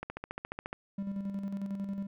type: click train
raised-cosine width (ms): 0.5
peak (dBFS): -22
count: 11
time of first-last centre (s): 0.03-0.729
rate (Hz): 14.3
type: tone with tremolo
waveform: triangle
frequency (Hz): 197.6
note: G3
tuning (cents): +14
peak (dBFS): -30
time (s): 0.98-2.07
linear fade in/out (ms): 5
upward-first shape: square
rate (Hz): 11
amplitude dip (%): 45
effects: none